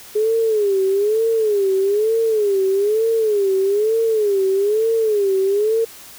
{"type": "tone with vibrato", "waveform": "sine", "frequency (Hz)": 416.9, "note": "G#4", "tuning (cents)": 7, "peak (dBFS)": -14, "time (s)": [0.15, 5.85], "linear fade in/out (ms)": 10, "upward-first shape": "sine", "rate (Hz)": 1.1, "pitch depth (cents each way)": 150, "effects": ["white hiss -40 dBFS RMS until 6.18 s"]}